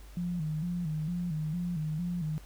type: tone with vibrato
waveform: sine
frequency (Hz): 164.81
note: E3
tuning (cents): 0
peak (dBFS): -30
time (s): 0.17-2.38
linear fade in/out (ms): 0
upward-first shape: square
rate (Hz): 2.2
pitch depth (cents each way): 110
effects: added 50 Hz sine -47 dBFS peak until 2.45 s + pink hiss -57 dBFS RMS until 2.45 s

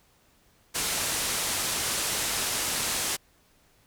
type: low-pass noise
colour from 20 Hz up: white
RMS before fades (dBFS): -29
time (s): 0.74-3.17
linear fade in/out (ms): 20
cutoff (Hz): 11000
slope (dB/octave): 24
effects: pink hiss -63 dBFS RMS until 3.86 s

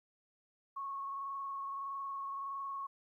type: tone with frequency modulation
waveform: sine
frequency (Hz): 1100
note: C#6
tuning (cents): -14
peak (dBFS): -38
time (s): 0.76-2.87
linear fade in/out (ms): 10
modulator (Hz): 21.6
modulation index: 0.78
effects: 13-bit

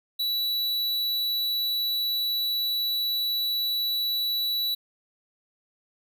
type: tone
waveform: square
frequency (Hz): 3938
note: B7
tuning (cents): -6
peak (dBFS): -25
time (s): 0.19-4.75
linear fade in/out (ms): 10
effects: none

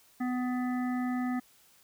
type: harmonic tone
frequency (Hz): 250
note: B3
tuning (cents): +21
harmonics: 1 / 3 / 5 / 7 / 8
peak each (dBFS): -29 / -39 / -43 / -46 / -47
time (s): 0.2-1.4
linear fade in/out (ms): 10
effects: white hiss -62 dBFS RMS until 1.83 s

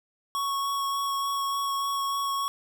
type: tone with vibrato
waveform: square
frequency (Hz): 1108.7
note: C#6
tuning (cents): 0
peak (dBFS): -27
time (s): 0.35-2.48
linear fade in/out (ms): 0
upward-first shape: sine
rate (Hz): 3.4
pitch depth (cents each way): 10
effects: none

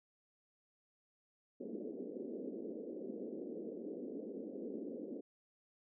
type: band-pass noise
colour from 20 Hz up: pink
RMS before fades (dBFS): -45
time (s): 1.6-5.21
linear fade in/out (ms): 10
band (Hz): 220 to 510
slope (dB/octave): 48
effects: none

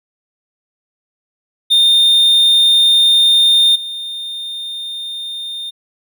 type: tone with level steps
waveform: triangle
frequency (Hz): 3635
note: A#7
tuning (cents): -44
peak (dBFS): -6 / -21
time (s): 1.7-5.71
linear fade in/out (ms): 20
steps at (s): 3.75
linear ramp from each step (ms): 10
effects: none

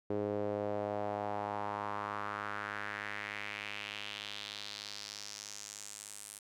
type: tone with band-pass filter sweep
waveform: sawtooth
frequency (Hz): 103.3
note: G#2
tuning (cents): -9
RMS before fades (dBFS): -40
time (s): 0.1-6.39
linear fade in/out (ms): 5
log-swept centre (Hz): 420 to 9500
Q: 2.7
effects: none

